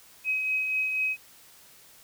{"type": "tone with tremolo", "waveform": "sine", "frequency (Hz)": 2536, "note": "D#7", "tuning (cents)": 32, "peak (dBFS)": -23, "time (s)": [0.24, 1.17], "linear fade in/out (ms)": 50, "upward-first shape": "triangle", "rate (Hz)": 4.1, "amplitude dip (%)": 40, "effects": ["white hiss -54 dBFS RMS until 2.03 s"]}